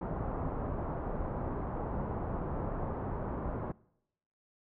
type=low-pass noise; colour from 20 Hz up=pink; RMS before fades=-36 dBFS; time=0.01-3.72 s; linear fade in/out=5 ms; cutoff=1100 Hz; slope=24 dB/octave; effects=noise-tail reverb RT60 0.8 s tail -23 dB re dry